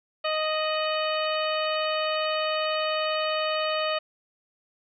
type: harmonic tone with a mistuned harmonic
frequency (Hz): 622.3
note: D#5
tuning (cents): 0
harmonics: 1 / 2 / 3 / 4 / 5 / 6 / 7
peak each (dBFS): -27 / -30 / -36 / -35 / -33 / -39 / -38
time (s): 0.24-3.99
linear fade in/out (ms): 10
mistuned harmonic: 5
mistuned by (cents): -69
effects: none